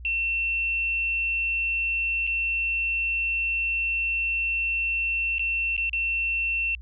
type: tone with dropouts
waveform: sine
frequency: 2700 Hz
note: E7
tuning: 41 cents sharp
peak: -23 dBFS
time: 0.05-6.75 s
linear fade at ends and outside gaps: 1 ms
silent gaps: 2.268-2.274 / 5.383-5.394 / 5.766-5.778 / 5.895-5.931 s
effects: added 60 Hz sine -38 dBFS peak until 6.81 s